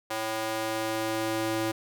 square tone with high-pass filter sweep, 110.6 Hz, A2, 9 cents sharp, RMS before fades -30 dBFS, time 0.1-1.72 s, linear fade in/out 10 ms, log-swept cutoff 600 to 290 Hz, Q 1.1, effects none

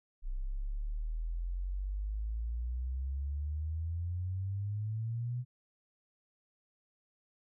sine exponential sweep, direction up, 31.25 to 125.4 Hz, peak -33 dBFS, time 0.22-5.45 s, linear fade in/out 50 ms, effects none

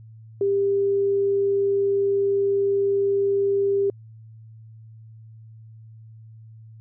sine tone, 397.2 Hz, G4, 23 cents sharp, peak -18 dBFS, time 0.41-3.9 s, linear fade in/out 2 ms, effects added 111 Hz sine -42 dBFS peak until 6.8 s

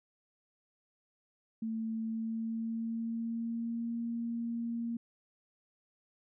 sine tone with pitch glide, 223.4 to 233 Hz, A3 to A#3, +27 to -1 cents, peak -33 dBFS, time 1.62-4.97 s, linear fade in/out 5 ms, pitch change +72 cents, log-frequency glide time 2.02-3.95 s, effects none

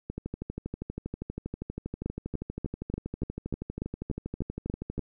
two click trains, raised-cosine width 3 ms, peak -18 / -21 dBFS, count 11 / 62, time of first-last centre 2.06-4.993 / 0.1-4.98 s, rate 3.41 / 12.5 Hz, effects none

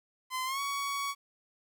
sawtooth tone with pitch glide, 1029 to 1122.1 Hz, C6 to C#6, -29 to +21 cents, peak -28 dBFS, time 0.3-1.15 s, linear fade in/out 50 ms, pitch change +150 cents, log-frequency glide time 0.45-0.6 s, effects 11-bit

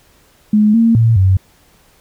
sine tone with pitch steps, 211.6 / 228.8 / 114.1 / 94.7 Hz, G#3 / A#3 / A#2 / F#2, +33 / -32 / -37 / +41 cents, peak -7 dBFS, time 0.53-1.37 s, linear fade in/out 5 ms, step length 210 ms, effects pink hiss -51 dBFS RMS until 2 s

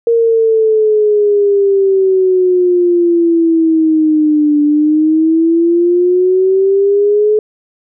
sine exponential two-way sweep, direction down then up, 466.2 to 293.7 to 429 Hz, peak -7 dBFS, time 0.07-7.39 s, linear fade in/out 2 ms, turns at 4.62 s, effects none

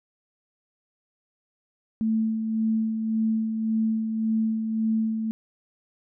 sine tone with tremolo, 221.3 Hz, A3, 10 cents sharp, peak -20 dBFS, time 2.01-5.31 s, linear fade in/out 0 ms, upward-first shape sine, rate 1.8 Hz, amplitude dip 45%, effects none

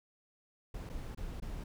brown noise with dropouts, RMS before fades -41 dBFS, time 0.74-1.64 s, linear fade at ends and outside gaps 5 ms, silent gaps 0.893-0.897 / 1.149-1.173 / 1.401-1.421 s, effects none

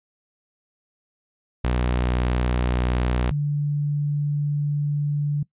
sawtooth / sine tone pair in turn, 61.4 / 146.03 Hz, B1 / D3, -9 / -9 cents, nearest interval octave + minor third, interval 1500 cents, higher second, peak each -16 / -20 dBFS, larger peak first, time 1.64-3.31 / 3.31-5.43 s, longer second, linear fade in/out 5 ms, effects noise-tail reverb RT60 0.1 s tail -21 dB re dry + resampled to 8000 Hz

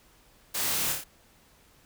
white noise with echo, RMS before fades -31 dBFS, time 0.54-0.93 s, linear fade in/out 10 ms, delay 28 ms, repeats 4, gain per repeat -3 dB, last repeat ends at 1.042 s, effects pink hiss -60 dBFS RMS until 1.85 s

